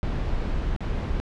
brown noise with dropouts, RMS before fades -26 dBFS, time 0.03-1.2 s, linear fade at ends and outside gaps 0 ms, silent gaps 0.763-0.806 s, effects low-pass 4000 Hz 12 dB/octave

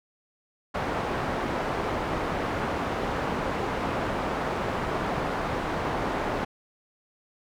white low-pass noise, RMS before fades -29 dBFS, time 0.74-6.45 s, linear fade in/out 10 ms, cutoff 1000 Hz, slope 12 dB/octave, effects none

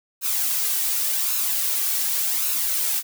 blue noise with flanger, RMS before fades -23 dBFS, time 0.21-3.03 s, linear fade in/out 50 ms, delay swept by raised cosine 0.75 to 2.65 ms, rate 0.88 Hz, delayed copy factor +0.5, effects none

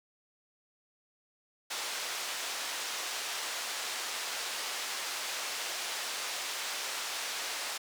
white band-pass noise, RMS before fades -37 dBFS, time 1.7-7.78 s, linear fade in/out 10 ms, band 530 to 6000 Hz, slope 12 dB/octave, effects none

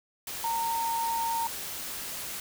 sine tone in noise, 920 Hz, A#5, 23 cents flat, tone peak -27 dBFS, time 0.44-1.47 s, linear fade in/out 2 ms, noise white, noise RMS -37 dBFS, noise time 0.27-2.4 s, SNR +7 dB, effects none

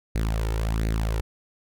sawtooth tone with flanger, 54.9 Hz, A1, 3 cents flat, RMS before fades -25 dBFS, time 0.15-1.21 s, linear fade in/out 5 ms, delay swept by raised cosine 0.46 to 2.26 ms, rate 1.4 Hz, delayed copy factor +0.65, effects none

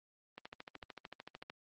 click train, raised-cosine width 0.3 ms, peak -29 dBFS, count 16, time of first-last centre 0.38-1.499 s, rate 13.4 Hz, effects high-pass 150 Hz 12 dB/octave + Opus 24 kbps

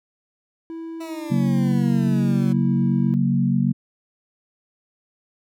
triangle tone with pitch glide, 328.1 to 324.1 Hz, E4 to E4, -8 to -29 cents, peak -28 dBFS, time 0.7-3.14 s, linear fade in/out 0 ms, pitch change -21 cents, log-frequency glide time 2.34-2.77 s
20% pulse exponential sweep, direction down, 330 to 185 Hz, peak -28 dBFS, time 1-2.53 s, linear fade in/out 10 ms
sine chord, F# major, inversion second, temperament equal, 138.59 / 185 / 233.1 Hz, C#3 / F#3 / A#3, 0 / 0 / 0 cents, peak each -21 dBFS, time 1.3-3.73 s, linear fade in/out 20 ms
effects none

